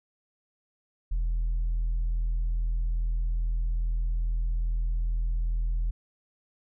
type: tone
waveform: sine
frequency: 41.2 Hz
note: E1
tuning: in tune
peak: -22 dBFS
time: 1.11-5.91 s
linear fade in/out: 10 ms
effects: tanh soft clip ceiling -23 dBFS